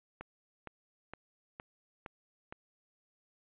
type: click train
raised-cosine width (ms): 0.5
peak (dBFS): -28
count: 6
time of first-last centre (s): 0.21-2.525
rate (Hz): 2.16
effects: resampled to 8000 Hz